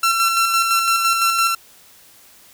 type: tone with tremolo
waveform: sawtooth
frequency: 1352 Hz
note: E6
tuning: 43 cents sharp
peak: -10 dBFS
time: 0.03-1.55 s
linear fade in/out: 5 ms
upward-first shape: square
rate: 5.9 Hz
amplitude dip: 35%
effects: white hiss -48 dBFS RMS until 2.53 s